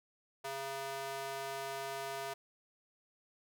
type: tone with high-pass filter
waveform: square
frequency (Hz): 136.4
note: C#3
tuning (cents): -28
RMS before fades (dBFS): -41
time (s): 0.44-2.34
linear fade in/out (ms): 10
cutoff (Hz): 620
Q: 1.4
effects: none